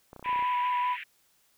clicks, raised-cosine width 1 ms, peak -31 dBFS, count 10, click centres 0.131 / 0.163 / 0.195 / 0.227 / 0.26 / 0.292 / 0.329 / 0.36 / 0.392 / 0.425 s
sine tone with vibrato, 987.8 Hz, B5, in tune, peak -25 dBFS, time 0.24-0.97 s, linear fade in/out 50 ms, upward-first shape square, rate 5.1 Hz, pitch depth 9 cents each way
pink band-pass noise, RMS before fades -40 dBFS, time 0.24-1.04 s, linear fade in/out 10 ms, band 1800 to 2800 Hz, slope 48 dB/octave
effects white hiss -67 dBFS RMS until 1.57 s

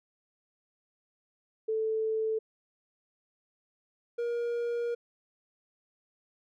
sine / triangle tone pair in turn, 440 / 473.5 Hz, A4 / A#4, 0 / +27 cents, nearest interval minor second, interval 127 cents, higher second, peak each -27 dBFS, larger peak neither, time 1.68-2.39 / 4.18-4.95 s, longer second, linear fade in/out 10 ms, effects none

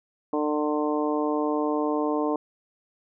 harmonic tone, 150 Hz, D3, 37 cents sharp, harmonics 2 / 3 / 4 / 5 / 6 / 7, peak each -26 / -28 / -31 / -34 / -34 / -33 dBFS, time 0.33-2.36 s, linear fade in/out 2 ms, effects none

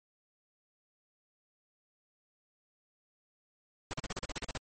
pink noise bursts, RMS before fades -37 dBFS, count 11, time 3.91-4.573 s, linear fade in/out 0 ms, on 23 ms, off 41 ms, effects MP3 32 kbps

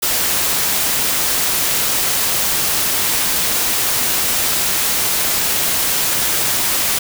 white noise, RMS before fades -17 dBFS, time 0.02-6.99 s, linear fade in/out 10 ms, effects none

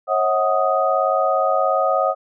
sine tone cluster, 545 / 642 / 741 / 1248 Hz, C#5 / E5 / F#5 / D#6, -29 / -46 / +2 / +5 cents, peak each -21 dBFS, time 0.07-2.15 s, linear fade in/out 50 ms, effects none

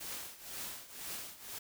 white noise with tremolo, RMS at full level -41 dBFS, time 0-1.59 s, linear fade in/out 10 ms, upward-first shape triangle, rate 2 Hz, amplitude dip 85%, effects none

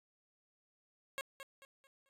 10% pulse tone with echo, 545 Hz, C#5, 29 cents flat, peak -30 dBFS, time 1.18-1.21 s, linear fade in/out 0 ms, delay 220 ms, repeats 4, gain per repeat -9 dB, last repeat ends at 2.09 s, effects resampled to 32000 Hz

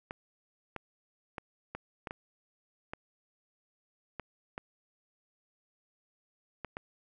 clicks, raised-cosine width 0.5 ms, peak -23 dBFS, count 11, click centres 0.109 / 0.763 / 1.382 / 1.75 / 2.072 / 2.109 / 2.935 / 4.197 / 4.579 / 6.647 / 6.769 s, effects none

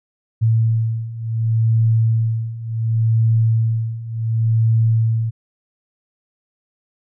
sine beating tone pair, 112.4 / 113.09 Hz, A2 / A2, +37 / +48 cents, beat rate 0.69 Hz, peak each -19 / -16 dBFS, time 0.41-5.31 s, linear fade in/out 20 ms, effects none

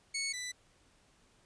15% pulse tone pair in turn, 2210 / 1986.9 Hz, C#7 / B6, -6 / +10 cents, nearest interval major second, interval 184 cents, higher first, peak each -27 / -32 dBFS, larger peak first, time 0.14-0.33 / 0.33-0.52 s, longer neither, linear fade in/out 10 ms, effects pink hiss -67 dBFS RMS until 1.45 s + resampled to 22050 Hz

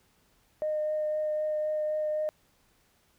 sine tone with vibrato, 612 Hz, D#5, 29 cents flat, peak -26 dBFS, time 0.62-2.29 s, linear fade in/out 0 ms, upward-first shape triangle, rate 3.9 Hz, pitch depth 11 cents each way, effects tanh soft clip ceiling -22 dBFS + pink hiss -67 dBFS RMS until 3.18 s

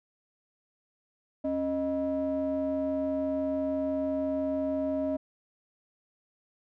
triangle ring-modulated tone, 174 Hz, F3, 6 cents flat, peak -22 dBFS, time 1.44-5.17 s, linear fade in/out 10 ms, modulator 447 Hz, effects none

